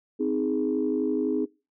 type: chord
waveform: sine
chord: Ab major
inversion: first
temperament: just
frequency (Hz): 259.6 / 311.5 / 415.3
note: C4 / Eb4 / Ab4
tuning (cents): -13 / +2 / 0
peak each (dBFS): -27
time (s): 0.19-1.46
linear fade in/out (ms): 20
effects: noise-tail reverb RT60 0.3 s tail -23 dB re dry + tanh soft clip ceiling -14 dBFS